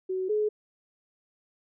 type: tone pair in turn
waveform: sine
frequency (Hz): 374.2 / 424.1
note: F#4 / G#4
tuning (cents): +20 / +36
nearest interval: major second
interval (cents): 216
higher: second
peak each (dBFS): -27 / -23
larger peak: second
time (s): 0.09-0.29 / 0.29-0.49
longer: neither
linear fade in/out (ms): 10
effects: none